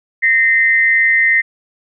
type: tone pair together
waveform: sine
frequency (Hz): 1843.3 / 2066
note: A#6 / C7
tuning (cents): -20 / -22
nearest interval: major second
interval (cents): 198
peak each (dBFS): -12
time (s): 0.22-1.42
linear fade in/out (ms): 20
effects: none